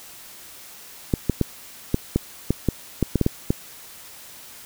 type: clicks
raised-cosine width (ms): 3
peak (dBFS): -5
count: 12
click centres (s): 1.138 / 1.297 / 1.413 / 1.944 / 2.16 / 2.506 / 2.687 / 3.027 / 3.157 / 3.213 / 3.264 / 3.505
effects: white hiss -43 dBFS RMS until 4.65 s